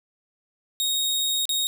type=tone with dropouts; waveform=sawtooth; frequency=3748 Hz; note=A#7; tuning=9 cents sharp; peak=-19 dBFS; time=0.8-1.67 s; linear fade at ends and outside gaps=0 ms; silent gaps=1.454-1.492 s; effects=none